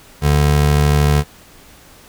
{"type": "tone pair together", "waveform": "square", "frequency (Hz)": [73.2, 146.4], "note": ["D2", "D3"], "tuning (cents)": [-5, -5], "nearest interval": "octave", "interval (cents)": 1200, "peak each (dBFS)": [-15, -14], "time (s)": [0.21, 1.24], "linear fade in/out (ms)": 50, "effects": ["pink hiss -44 dBFS RMS until 2.08 s"]}